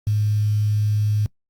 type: tone with quantisation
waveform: sine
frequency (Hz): 105.5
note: G#2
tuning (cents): +28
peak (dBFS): -17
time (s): 0.07-1.26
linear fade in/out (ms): 0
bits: 7
effects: noise-tail reverb RT60 0.1 s tail -22 dB re dry + Opus 48 kbps